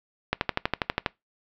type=click train; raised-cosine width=0.3 ms; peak=-6 dBFS; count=10; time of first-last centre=0.33-1.062 s; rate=12.3 Hz; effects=noise-tail reverb RT60 0.2 s tail -23 dB re dry + low-pass 4000 Hz 12 dB/octave